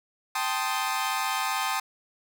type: chord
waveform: sawtooth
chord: A half-diminished seventh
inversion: third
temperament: equal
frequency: 784 / 880 / 1046.5 / 1244.5 Hz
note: G5 / A5 / C6 / Eb6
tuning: 0 / 0 / 0 / 0 cents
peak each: -28 dBFS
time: 0.35-1.8 s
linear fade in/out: 5 ms
effects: none